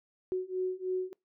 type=beating tone pair; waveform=sine; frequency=368.5 / 371.7 Hz; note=F#4 / F#4; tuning=-7 / +8 cents; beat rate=3.2 Hz; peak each=-34 / -33 dBFS; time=0.32-1.13 s; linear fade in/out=0 ms; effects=noise-tail reverb RT60 0.2 s tail -24 dB re dry